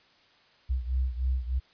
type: beating tone pair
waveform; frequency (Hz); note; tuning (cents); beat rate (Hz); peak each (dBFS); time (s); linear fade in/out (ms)
sine; 63.1 / 66.4; B1 / C2; +38 / +26; 3.3; -27 / -31; 0.69-1.6; 20
effects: white hiss -61 dBFS RMS until 1.73 s + resampled to 11025 Hz